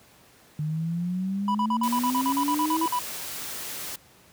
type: exponential sweep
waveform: sine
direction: up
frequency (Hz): 150 to 329.6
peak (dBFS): -25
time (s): 0.59-2.86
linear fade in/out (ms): 2
type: tone bursts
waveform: triangle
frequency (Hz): 986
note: B5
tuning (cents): -3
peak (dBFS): -21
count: 14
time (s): 1.48-2.99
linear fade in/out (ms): 2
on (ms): 67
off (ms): 44
type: noise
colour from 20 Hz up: white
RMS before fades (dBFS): -35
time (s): 1.83-3.96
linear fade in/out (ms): 5
effects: pink hiss -55 dBFS RMS until 4.32 s + high-pass 80 Hz 12 dB/octave